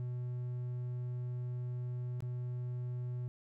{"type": "tone with dropouts", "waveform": "triangle", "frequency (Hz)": 123.47, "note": "B2", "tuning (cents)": 0, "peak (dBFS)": -34, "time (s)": [0, 3.28], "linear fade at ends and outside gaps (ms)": 0, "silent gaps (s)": [2.205, 2.223], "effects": []}